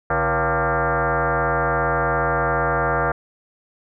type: tone with frequency modulation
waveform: sine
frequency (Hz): 353.4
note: F4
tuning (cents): +21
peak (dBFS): -17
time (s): 0.1-3.12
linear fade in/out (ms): 5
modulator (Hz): 208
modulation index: 6
effects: none